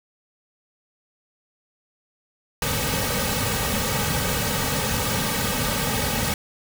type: noise with comb filter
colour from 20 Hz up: pink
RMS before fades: -24 dBFS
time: 2.62-6.34 s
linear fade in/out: 2 ms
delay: 2.9 ms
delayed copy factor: -0.85
effects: none